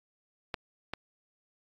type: clicks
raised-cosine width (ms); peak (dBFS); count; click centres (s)
0.3; -16 / -18; 2; 0.542 / 0.936
effects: AAC 64 kbps